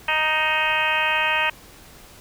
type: harmonic tone with a mistuned harmonic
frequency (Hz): 311.1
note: D#4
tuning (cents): 0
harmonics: 2 / 3 / 4 / 5 / 6 / 7 / 8 / 9 / 10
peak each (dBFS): -31 / -25 / -30 / -28 / -26 / -31 / -23 / -30 / -31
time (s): 0.08-1.5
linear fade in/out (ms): 5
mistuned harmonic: 8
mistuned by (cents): +28
effects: pink hiss -46 dBFS RMS until 2.2 s